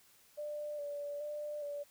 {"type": "tone with vibrato", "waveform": "sine", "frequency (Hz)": 586, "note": "D5", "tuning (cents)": -4, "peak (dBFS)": -38, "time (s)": [0.37, 1.84], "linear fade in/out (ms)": 20, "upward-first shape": "square", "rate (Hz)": 1.2, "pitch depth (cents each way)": 24, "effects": ["white hiss -65 dBFS RMS until 1.9 s"]}